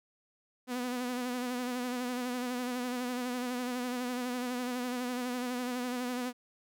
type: tone with vibrato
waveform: sawtooth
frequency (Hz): 248.2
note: B3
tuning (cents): +9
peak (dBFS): -29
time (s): 0.67-6.33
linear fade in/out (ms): 50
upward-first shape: sine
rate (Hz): 12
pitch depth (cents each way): 40
effects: none